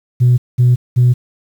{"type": "tone bursts", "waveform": "sine", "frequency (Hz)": 123.47, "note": "B2", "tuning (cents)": 0, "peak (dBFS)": -5, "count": 3, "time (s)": [0.2, 1.14], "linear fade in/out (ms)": 20, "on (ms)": 180, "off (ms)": 200, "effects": ["tanh soft clip ceiling -4 dBFS", "7-bit"]}